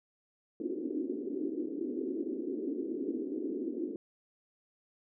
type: band-pass noise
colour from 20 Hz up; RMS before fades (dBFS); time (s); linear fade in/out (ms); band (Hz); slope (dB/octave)
white; -36; 0.6-3.96; 2; 260 to 380; 48
effects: none